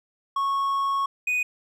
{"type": "tone pair in turn", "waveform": "triangle", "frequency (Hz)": [1102, 2485], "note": ["C#6", "D#7"], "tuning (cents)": [-11, -3], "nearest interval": "octave + major second", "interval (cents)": 1408, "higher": "second", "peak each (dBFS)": -20, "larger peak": "neither", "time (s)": [[0.36, 1.06], [1.27, 1.43]], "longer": "first", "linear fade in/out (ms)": 5, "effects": []}